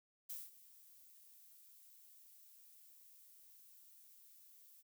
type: noise with ADSR envelope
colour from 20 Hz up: violet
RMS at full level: -45 dBFS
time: 0.29-4.83 s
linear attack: 12 ms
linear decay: 200 ms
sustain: -18 dB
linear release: 30 ms
effects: none